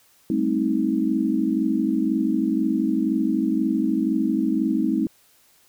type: chord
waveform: sine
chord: A half-diminished seventh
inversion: third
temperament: just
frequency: 198 / 220 / 264 / 316.8 Hz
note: G3 / A3 / C4 / Eb4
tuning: +18 / 0 / +16 / +31 cents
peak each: -27 / -25 / -24 / -23 dBFS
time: 0.3-5.07 s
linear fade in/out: 2 ms
effects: white hiss -58 dBFS RMS until 5.68 s